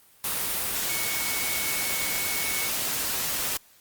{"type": "tone in noise", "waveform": "sine", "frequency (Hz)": 2217, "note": "C#7", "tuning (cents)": 0, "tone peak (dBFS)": -33, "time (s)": [0.89, 2.68], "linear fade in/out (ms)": 2, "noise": "white", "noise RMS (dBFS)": -28, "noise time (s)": [0.24, 3.57], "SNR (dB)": -8, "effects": ["white hiss -57 dBFS RMS until 3.8 s", "Opus 32 kbps"]}